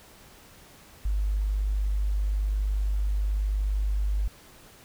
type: tone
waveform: sine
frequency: 50.5 Hz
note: G#1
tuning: 48 cents flat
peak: -23 dBFS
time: 1.05-4.28 s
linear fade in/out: 5 ms
effects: pink hiss -52 dBFS RMS until 4.84 s